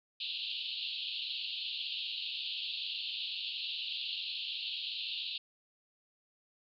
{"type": "band-pass noise", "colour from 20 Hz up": "pink", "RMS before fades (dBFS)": -39, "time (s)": [0.2, 5.38], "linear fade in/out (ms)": 5, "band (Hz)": [2700, 4400], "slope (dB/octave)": 96, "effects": []}